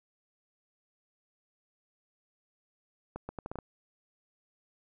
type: accelerating click train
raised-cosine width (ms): 1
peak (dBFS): -24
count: 7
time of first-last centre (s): 3.16-3.587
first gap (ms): 130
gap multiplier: 0.75
effects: none